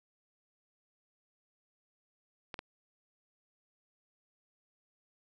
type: clicks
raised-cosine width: 0.3 ms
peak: -24 dBFS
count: 2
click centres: 2.542 / 2.591 s
effects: none